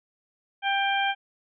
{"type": "harmonic tone", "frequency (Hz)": 791, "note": "G5", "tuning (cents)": 15, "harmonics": [1, 2, 3, 4], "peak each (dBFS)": [-25, -28, -30, -31], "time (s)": [0.62, 1.15], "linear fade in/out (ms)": 50, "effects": []}